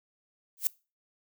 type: noise with exponential growth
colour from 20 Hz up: violet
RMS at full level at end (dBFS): -22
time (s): 0.57-0.67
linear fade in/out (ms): 0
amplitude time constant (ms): 20
effects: noise-tail reverb RT60 0.3 s tail -23 dB re dry